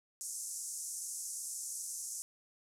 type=band-pass noise; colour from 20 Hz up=pink; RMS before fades=-42 dBFS; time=0.21-2.22 s; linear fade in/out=0 ms; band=6000 to 11000 Hz; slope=48 dB/octave; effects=none